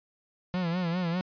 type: tone with vibrato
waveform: 45% pulse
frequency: 174.9 Hz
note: F3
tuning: 3 cents sharp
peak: -27 dBFS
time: 0.54-1.21 s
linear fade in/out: 0 ms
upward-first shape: sine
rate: 5 Hz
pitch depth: 96 cents each way
effects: resampled to 11025 Hz